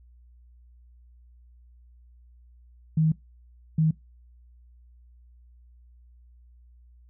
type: tone bursts at uneven times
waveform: sine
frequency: 157.9 Hz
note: D#3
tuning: 26 cents sharp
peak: -18 dBFS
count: 2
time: 2.97-3.12 / 3.78-3.91 s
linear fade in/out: 5 ms
effects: noise-tail reverb RT60 0.2 s tail -22 dB re dry + added 60 Hz sine -51 dBFS peak until 7.09 s